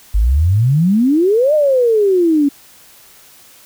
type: exponential two-way sweep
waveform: sine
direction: up then down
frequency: 48 to 622.3 to 276.5 Hz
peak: -9 dBFS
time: 0.14-2.49 s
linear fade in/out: 10 ms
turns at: 1.54 s
effects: white hiss -44 dBFS RMS until 3.65 s